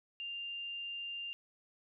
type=tone; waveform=sine; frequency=2794 Hz; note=F7; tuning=in tune; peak=-39 dBFS; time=0.2-1.33 s; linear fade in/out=0 ms; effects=none